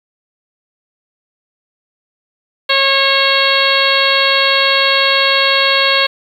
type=harmonic tone; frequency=546 Hz; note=C#5; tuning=26 cents flat; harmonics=1 / 2 / 3 / 4 / 5 / 6 / 7 / 8; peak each=-18 / -18 / -18 / -18 / -18 / -18 / -18 / -18 dBFS; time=2.69-6.07 s; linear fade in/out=10 ms; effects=7-bit